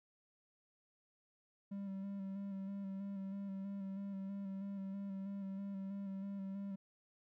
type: tone with vibrato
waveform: triangle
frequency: 196 Hz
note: G3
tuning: in tune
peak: -39 dBFS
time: 1.71-6.76 s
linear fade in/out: 10 ms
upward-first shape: square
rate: 3.1 Hz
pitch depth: 24 cents each way
effects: none